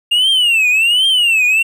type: tone with vibrato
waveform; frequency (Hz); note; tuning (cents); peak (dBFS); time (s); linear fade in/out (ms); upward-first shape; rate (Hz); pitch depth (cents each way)
triangle; 2794; F7; 0; -8; 0.11-1.63; 10; triangle; 1.3; 240
effects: none